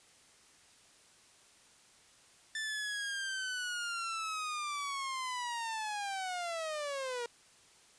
sawtooth linear sweep, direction down, 1773 to 468.1 Hz, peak -32 dBFS, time 2.55-7.26 s, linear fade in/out 2 ms, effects white hiss -62 dBFS RMS until 7.98 s + resampled to 22050 Hz

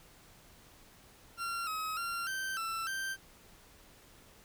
40% pulse tone with pitch steps, 1373 / 1274 / 1377 / 1556 / 1336 / 1567 Hz, F6 / D#6 / F6 / G6 / E6 / G6, -30 / +41 / -25 / -13 / +23 / -1 cents, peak -34 dBFS, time 1.37-3.17 s, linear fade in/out 50 ms, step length 300 ms, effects pink hiss -59 dBFS RMS until 4.44 s

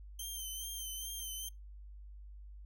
10% pulse tone with vibrato, 3121 Hz, G7, 8 cents flat, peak -33 dBFS, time 0.19-1.49 s, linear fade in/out 5 ms, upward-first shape sine, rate 2.4 Hz, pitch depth 42 cents each way, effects noise-tail reverb RT60 0.2 s tail -24 dB re dry + added 50 Hz sine -48 dBFS peak until 2.65 s

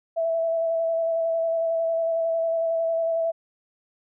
sine tone with vibrato, 659.3 Hz, E5, in tune, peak -21 dBFS, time 0.16-3.32 s, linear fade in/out 20 ms, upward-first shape square, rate 11 Hz, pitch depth 13 cents each way, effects none

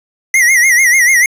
square tone with vibrato, 2012 Hz, B6, 32 cents sharp, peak -7 dBFS, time 0.34-1.26 s, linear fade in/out 2 ms, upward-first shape sine, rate 6.8 Hz, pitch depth 120 cents each way, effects resampled to 32000 Hz + 7-bit

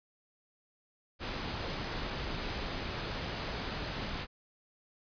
pink noise, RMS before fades -37 dBFS, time 1.19-4.27 s, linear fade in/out 50 ms, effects resampled to 11025 Hz

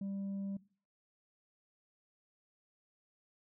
sine tone, 196.8 Hz, G3, 7 cents sharp, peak -34 dBFS, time 0.01-0.57 s, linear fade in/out 5 ms, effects noise-tail reverb RT60 0.4 s tail -22 dB re dry + tanh soft clip ceiling -36 dBFS

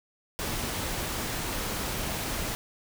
pink noise, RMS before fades -32 dBFS, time 0.39-2.55 s, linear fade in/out 0 ms, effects none

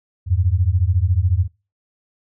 sine beating tone pair, 83.8 / 97.8 Hz, E2 / G2, +29 / -4 cents, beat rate 14 Hz, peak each -17 dBFS, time 0.26-1.48 s, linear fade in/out 50 ms, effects noise-tail reverb RT60 0.3 s tail -25 dB re dry

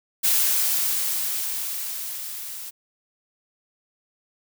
blue noise with level ramp, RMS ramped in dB -19 to -36 dBFS, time 0.23-2.71 s, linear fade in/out 20 ms, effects none

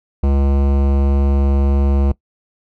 sine tone with hard clipping, 69.3 Hz, C#2, in tune, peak -14 dBFS, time 0.23-2.12 s, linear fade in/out 5 ms, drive 18 dB, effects noise-tail reverb RT60 0.1 s tail -21 dB re dry

